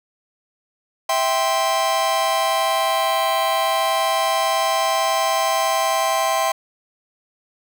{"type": "chord", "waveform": "45% pulse", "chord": "C major", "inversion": "first", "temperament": "just", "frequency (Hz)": [654.1, 784.9, 1046.5], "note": ["E5", "G5", "C6"], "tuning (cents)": [-14, 2, 0], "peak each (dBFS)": -22, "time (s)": [1.09, 6.52], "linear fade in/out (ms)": 5, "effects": []}